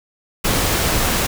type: noise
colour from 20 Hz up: pink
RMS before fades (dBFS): -18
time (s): 0.44-1.27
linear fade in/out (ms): 10
effects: none